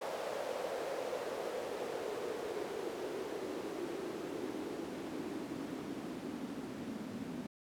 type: noise with band-pass filter sweep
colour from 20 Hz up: white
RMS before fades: -41 dBFS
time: 0.01-7.47 s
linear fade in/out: 10 ms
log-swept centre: 570 to 230 Hz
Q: 3.5
effects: none